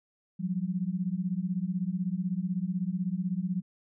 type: beating tone pair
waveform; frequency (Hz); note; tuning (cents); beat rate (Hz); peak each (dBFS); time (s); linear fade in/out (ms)
sine; 174.61 / 190.61; F3 / G3; 0 / -48; 16; -31; 0.39-3.62; 20
effects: none